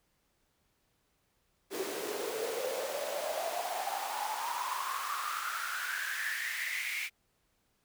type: noise with high-pass filter sweep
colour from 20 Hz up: pink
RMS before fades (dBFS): -36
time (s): 1.7-7.1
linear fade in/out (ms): 50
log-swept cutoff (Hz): 360 to 2300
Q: 8.2
effects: pink hiss -75 dBFS RMS until 7.84 s